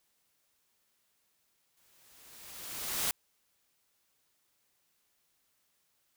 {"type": "noise with exponential growth", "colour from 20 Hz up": "white", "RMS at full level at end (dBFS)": -30, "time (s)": [1.77, 3.11], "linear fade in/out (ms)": 1, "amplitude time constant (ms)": 290, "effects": ["white hiss -75 dBFS RMS until 6.16 s"]}